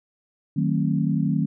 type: chord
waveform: sine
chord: D# diminished seventh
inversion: none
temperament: just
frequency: 155.56 / 186.68 / 224 / 268.8 Hz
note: D#3 / F#3 / A3 / C4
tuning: 0 / +16 / +31 / +47 cents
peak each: -23 / -25 / -26 / -27 dBFS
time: 0.56-1.46 s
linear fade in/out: 10 ms
effects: none